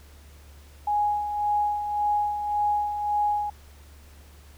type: tone with tremolo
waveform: sine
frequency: 830.6 Hz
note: G#5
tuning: in tune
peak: -20 dBFS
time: 0.87-3.5 s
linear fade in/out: 5 ms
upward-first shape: sine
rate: 1.8 Hz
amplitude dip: 55%
effects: added 72 Hz sine -47 dBFS peak until 4.57 s + pink hiss -55 dBFS RMS until 4.57 s